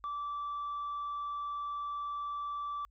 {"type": "tone", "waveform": "sine", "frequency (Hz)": 1162, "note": "D6", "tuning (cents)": -19, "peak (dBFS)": -33, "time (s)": [0.04, 2.85], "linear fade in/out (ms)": 0, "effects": ["tanh soft clip ceiling -33 dBFS", "added 50 Hz sine -62 dBFS peak until 2.9 s"]}